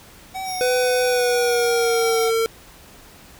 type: tone with vibrato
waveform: square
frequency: 751 Hz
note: F#5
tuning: 26 cents sharp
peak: -27 dBFS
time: 0.34-2.31 s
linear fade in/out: 20 ms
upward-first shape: sine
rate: 3 Hz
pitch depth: 29 cents each way
type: tone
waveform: sawtooth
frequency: 5588 Hz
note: F8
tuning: in tune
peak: -27 dBFS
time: 0.44-2.29 s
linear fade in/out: 50 ms
type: tone with pitch glide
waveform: square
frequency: 500 to 453.2 Hz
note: B4 to A#4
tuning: +21 to -49 cents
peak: -18 dBFS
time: 0.61-2.46 s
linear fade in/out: 0 ms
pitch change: -170 cents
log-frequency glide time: 1-2.19 s
effects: pink hiss -46 dBFS RMS until 3.39 s